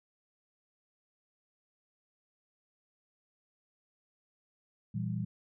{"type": "chord", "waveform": "sine", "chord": "E diminished", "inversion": "second", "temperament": "equal with one note detuned", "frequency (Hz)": [116.54, 165.77, 196], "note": ["Bb2", "E3", "G3"], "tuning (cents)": [0, 10, 0], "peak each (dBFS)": [-35, -37, -37], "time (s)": [4.94, 5.25], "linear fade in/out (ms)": 10, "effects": []}